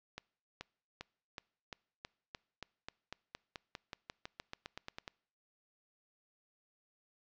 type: accelerating click train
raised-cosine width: 0.2 ms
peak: -25 dBFS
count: 23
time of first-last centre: 0.18-5.078 s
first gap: 430 ms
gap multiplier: 0.93
effects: noise-tail reverb RT60 0.6 s tail -25 dB re dry + low-pass 5000 Hz 12 dB/octave